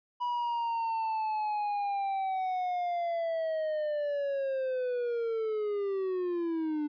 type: linear sweep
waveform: triangle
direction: down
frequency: 978 to 293.7 Hz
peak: -27 dBFS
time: 0.2-6.88 s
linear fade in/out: 20 ms
effects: resampled to 11025 Hz

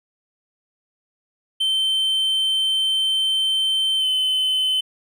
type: tone with pitch glide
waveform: triangle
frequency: 3100 to 3050 Hz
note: G7 to G7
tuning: -20 to -48 cents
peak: -16 dBFS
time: 1.6-4.81 s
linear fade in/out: 10 ms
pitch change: -28 cents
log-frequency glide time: 3.98-4.06 s
effects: none

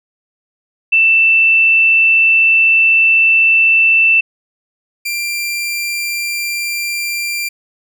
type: tone pair in turn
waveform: sine / sawtooth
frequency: 2664 / 2373 Hz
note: E7 / D7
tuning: +18 / +17 cents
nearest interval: major second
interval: 201 cents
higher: first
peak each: -7 / -14 dBFS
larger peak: first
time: 0.92-4.21 / 5.05-7.49 s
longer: first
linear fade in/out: 10 ms
effects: none

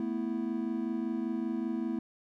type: chord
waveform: triangle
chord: A suspended second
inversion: none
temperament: equal with one note detuned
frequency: 221.7 / 246.9 / 329.6 Hz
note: A3 / B3 / E4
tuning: +13 / 0 / 0 cents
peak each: -33 dBFS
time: 0-1.99 s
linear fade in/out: 2 ms
effects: none

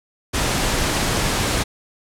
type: noise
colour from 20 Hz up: pink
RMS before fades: -20 dBFS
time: 0.33-1.64 s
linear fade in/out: 20 ms
effects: low-pass 10000 Hz 12 dB/octave

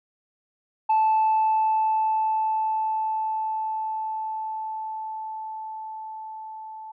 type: tone with level ramp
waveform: sine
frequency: 875 Hz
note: A5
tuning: 10 cents flat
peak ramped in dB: -15 to -36 dBFS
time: 0.89-6.92 s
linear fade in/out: 10 ms
effects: tanh soft clip ceiling -15 dBFS

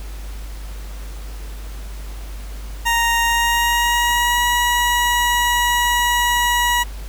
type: tone with pitch glide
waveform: 20% pulse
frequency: 932.3 to 965.2 Hz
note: A#5 to B5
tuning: 0 to -40 cents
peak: -10 dBFS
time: 2.85-6.84 s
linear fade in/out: 20 ms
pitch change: +60 cents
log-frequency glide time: 3.25-4.44 s
effects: added 50 Hz sine -28 dBFS peak until 7.08 s + pink hiss -41 dBFS RMS until 7.08 s

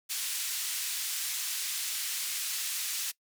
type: band-pass noise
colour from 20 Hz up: white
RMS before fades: -34 dBFS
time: 0.09-3.12 s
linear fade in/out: 20 ms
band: 2200 to 12000 Hz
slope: 12 dB/octave
effects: noise-tail reverb RT60 0.1 s tail -21 dB re dry

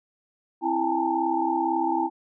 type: tone cluster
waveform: sine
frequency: 262.5 / 330.9 / 804 / 868 / 906 Hz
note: C4 / E4 / G5 / A5 / A#5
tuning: +6 / +7 / +44 / -24 / -50 cents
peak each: -33 / -26 / -27 / -29 / -29 dBFS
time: 0.61-2.1 s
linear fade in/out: 50 ms
effects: none

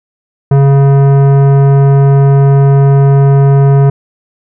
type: tone with tanh clipping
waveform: sine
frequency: 138.59 Hz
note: C#3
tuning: in tune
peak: -5 dBFS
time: 0.51-3.9 s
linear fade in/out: 5 ms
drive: 15 dB
effects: none

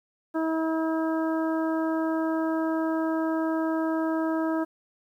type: harmonic tone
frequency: 321.4 Hz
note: E4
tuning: 44 cents flat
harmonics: 1 / 2 / 3 / 4 / 5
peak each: -25 / -31 / -35 / -37 / -39 dBFS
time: 0.34-4.65 s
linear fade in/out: 20 ms
effects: 10-bit

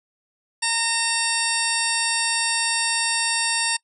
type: harmonic tone with a mistuned harmonic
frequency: 920 Hz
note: A#5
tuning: 23 cents flat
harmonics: 1 / 2 / 3 / 4 / 5 / 6 / 8 / 9 / 10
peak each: -29 / -28 / -29 / -31 / -28 / -29 / -33 / -30 / -28 dBFS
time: 0.62-3.77 s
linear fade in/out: 10 ms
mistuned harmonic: 3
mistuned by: -36 cents
effects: noise-tail reverb RT60 0.1 s tail -23 dB re dry

